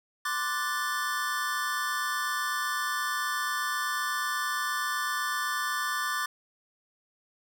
square chord, D dominant seventh, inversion third, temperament equal, 1046.5 / 1174.7 / 1480 / 1760 Hz, C6 / D6 / F#6 / A6, 0 / 0 / 0 / 0 cents, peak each -38 / -33 / -37 / -33 dBFS, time 0.25-6.26 s, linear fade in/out 5 ms, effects none

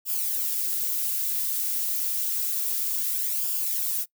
violet noise with flanger, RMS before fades -27 dBFS, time 0.05-4.06 s, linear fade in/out 50 ms, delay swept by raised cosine 0.49 to 6.29 ms, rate 0.29 Hz, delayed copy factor -0.55, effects noise-tail reverb RT60 0.1 s tail -22 dB re dry

